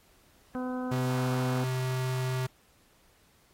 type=harmonic tone; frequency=253 Hz; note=B3; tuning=42 cents sharp; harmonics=1 / 2 / 3 / 4 / 5 / 6; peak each=-32 / -38 / -42 / -44 / -46 / -48 dBFS; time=0.55-1.64 s; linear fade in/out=0 ms
type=tone; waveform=square; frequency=128.9 Hz; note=C3; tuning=26 cents flat; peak=-29 dBFS; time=0.91-2.47 s; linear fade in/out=10 ms
effects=pink hiss -63 dBFS RMS until 3.53 s + AAC 48 kbps